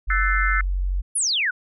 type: tone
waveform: sine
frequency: 46.14 Hz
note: F#1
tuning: 4 cents flat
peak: -20 dBFS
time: 0.07-1.02 s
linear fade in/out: 20 ms
type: chord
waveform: sine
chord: F# half-diminished seventh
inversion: third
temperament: equal with one note detuned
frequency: 1318.5 / 1502.4 / 1760 / 2093 Hz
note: E6 / F#6 / A6 / C7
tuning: 0 / +26 / 0 / 0 cents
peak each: -25 dBFS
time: 0.1-0.61 s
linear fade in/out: 2 ms
type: exponential sweep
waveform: sine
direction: down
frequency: 11010 to 1405 Hz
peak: -19 dBFS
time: 1.15-1.51 s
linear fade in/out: 10 ms
effects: none